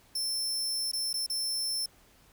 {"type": "tone with dropouts", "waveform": "sawtooth", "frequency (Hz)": 5340, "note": "E8", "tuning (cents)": 22, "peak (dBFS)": -27, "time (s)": [0.15, 1.86], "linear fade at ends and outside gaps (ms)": 5, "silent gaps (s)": [[0.916, 0.932], [1.13, 1.139], [1.264, 1.298]], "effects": ["pink hiss -61 dBFS RMS until 2.32 s"]}